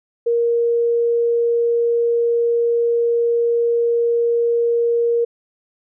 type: tone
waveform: sine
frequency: 469.4 Hz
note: A#4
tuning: 12 cents sharp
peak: -14 dBFS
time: 0.26-5.25 s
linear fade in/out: 10 ms
effects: none